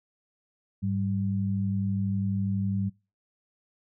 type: tone pair together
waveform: sine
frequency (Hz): 102.2 / 194.33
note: G#2 / G3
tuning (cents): -27 / -15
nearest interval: major seventh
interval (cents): 1112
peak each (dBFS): -28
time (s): 0.82-2.9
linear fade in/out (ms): 20
effects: noise-tail reverb RT60 0.3 s tail -25 dB re dry